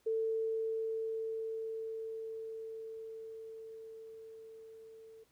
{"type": "tone with level ramp", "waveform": "sine", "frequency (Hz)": 445.9, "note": "A4", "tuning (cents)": 23, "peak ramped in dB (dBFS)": [-30, -52], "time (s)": [0.06, 5.24], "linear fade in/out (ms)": 10, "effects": ["pink hiss -72 dBFS RMS until 5.31 s", "high-pass 60 Hz 12 dB/octave"]}